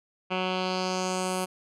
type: tone with low-pass filter sweep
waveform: 10% pulse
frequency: 185 Hz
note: F#3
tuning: in tune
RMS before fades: -29 dBFS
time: 0.3-1.46 s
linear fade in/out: 20 ms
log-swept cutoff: 2600 to 11000 Hz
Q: 2.4
effects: none